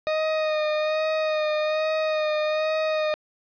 40% pulse tone with vibrato, 619 Hz, D#5, 9 cents flat, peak -21 dBFS, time 0.07-3.14 s, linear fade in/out 0 ms, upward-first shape sine, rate 1.2 Hz, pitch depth 25 cents each way, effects resampled to 11025 Hz + 9-bit

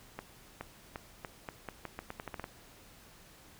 accelerating click train, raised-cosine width 0.5 ms, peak -24 dBFS, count 14, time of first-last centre 0.19-2.441 s, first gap 420 ms, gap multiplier 0.83, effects pink hiss -57 dBFS RMS until 3.59 s

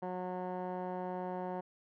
15% pulse tone with low-pass filter, 182.2 Hz, F#3, 26 cents flat, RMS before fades -39 dBFS, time 0.02-1.61 s, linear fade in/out 10 ms, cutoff 1000 Hz, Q 2.8, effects none

